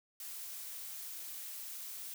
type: noise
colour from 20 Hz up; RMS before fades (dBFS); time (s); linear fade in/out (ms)
blue; -45; 0.2-2.14; 2
effects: none